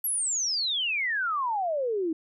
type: exponential sweep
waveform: sine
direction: down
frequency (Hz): 11840 to 309.7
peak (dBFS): -25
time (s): 0.04-2.13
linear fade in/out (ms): 5
effects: none